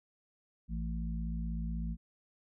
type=harmonic tone; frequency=56.1 Hz; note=A1; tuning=34 cents sharp; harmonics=1 / 3 / 4; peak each=-35 / -39 / -43 dBFS; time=0.68-1.97 s; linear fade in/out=50 ms; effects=none